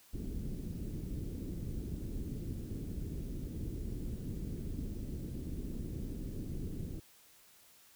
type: low-pass noise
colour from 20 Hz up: pink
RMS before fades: -40 dBFS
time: 0.13-7 s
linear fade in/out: 10 ms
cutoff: 340 Hz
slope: 24 dB/octave
effects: white hiss -62 dBFS RMS until 7.95 s